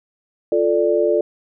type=chord; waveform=sine; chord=D minor; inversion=first; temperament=equal; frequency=349.2 / 440 / 587.3 Hz; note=F4 / A4 / D5; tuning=0 / 0 / 0 cents; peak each=-19 / -18 / -18 dBFS; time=0.52-1.21 s; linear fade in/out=2 ms; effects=none